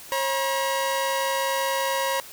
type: tone pair together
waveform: sawtooth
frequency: 541 / 957.2 Hz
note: C#5 / A#5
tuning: -42 / +46 cents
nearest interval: minor seventh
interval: 988 cents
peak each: -22 dBFS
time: 0.12-2.2 s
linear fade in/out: 0 ms
effects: white hiss -43 dBFS RMS until 2.32 s